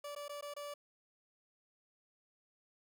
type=tone with dropouts; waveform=30% pulse; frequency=580 Hz; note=D5; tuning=22 cents flat; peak=-40 dBFS; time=0.04-0.74 s; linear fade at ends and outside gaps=5 ms; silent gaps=0.151-0.161 / 0.282-0.293 / 0.411-0.424 / 0.539-0.564 s; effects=none